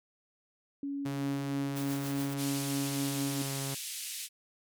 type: tone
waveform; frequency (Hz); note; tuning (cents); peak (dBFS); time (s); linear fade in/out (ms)
sine; 280.5; C#4; +21; -33; 0.83-3.42; 2
type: tone with pitch glide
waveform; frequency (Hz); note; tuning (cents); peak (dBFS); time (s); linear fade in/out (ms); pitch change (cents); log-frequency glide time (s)
sawtooth; 138.59 to 137.24; C#3 to C#3; 0 to -17; -31; 1.05-3.75; 10; -17; 2.62-3.59
type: noise with tremolo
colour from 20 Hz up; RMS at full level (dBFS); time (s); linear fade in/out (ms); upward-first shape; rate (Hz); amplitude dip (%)
white; -42; 1.75-2.35; 20; triangle; 7; 60
type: band-pass noise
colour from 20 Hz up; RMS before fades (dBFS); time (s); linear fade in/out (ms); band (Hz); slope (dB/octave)
white; -40; 2.36-4.29; 50; 2300 to 12000; 24
effects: none